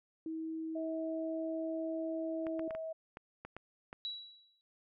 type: tone with pitch glide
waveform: sine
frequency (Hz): 321.2 to 325.1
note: E4 to E4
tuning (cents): -45 to -24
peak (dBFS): -37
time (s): 0.26-2.68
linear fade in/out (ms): 2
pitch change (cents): +21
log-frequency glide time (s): 0.72-2.09
type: tone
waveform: sine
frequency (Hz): 644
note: E5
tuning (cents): -41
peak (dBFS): -38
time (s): 0.75-2.93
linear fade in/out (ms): 10
type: clicks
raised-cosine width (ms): 0.5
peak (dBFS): -30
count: 8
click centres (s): 2.468 / 2.594 / 2.708 / 2.75 / 3.171 / 3.45 / 3.566 / 3.929
type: tone with exponential decay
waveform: sine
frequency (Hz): 3908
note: B7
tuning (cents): -19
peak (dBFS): -35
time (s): 4.05-4.61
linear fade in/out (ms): 0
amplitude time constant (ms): 120
effects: none